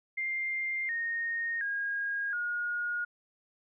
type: tone with pitch steps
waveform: sine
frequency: 2103 / 1852 / 1631 / 1436.4 Hz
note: C7 / A#6 / G#6 / F6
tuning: +8 / -12 / -32 / +48 cents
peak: -30 dBFS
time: 0.17-3.05 s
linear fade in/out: 10 ms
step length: 720 ms
effects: none